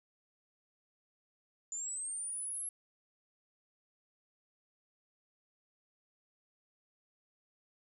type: linear sweep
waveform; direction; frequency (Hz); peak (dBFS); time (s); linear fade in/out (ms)
sine; up; 7010 to 11175; -37; 1.72-2.69; 2
effects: none